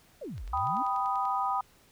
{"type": "exponential two-way sweep", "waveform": "sine", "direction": "down then up", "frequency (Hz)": [659.3, 41.2, 300.5], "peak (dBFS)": -36, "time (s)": [0.21, 0.83], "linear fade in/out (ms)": 10, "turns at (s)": 0.45}
{"type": "click train", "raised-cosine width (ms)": 0.2, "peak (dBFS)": -34, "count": 10, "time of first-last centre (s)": [0.38, 1.254], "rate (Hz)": 10.3}
{"type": "chord", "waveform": "sine", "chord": "G augmented", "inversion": "none", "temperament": "equal", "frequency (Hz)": [784, 987.8, 1244.5], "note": ["G5", "B5", "D#6"], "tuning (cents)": [0, 0, 0], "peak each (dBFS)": -31, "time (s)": [0.53, 1.61], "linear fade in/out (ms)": 5}
{"effects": ["pink hiss -61 dBFS RMS until 1.91 s"]}